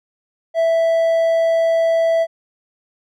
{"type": "tone", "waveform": "triangle", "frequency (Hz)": 659.3, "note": "E5", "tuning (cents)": 0, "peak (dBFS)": -11, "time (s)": [0.54, 2.27], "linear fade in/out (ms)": 50, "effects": []}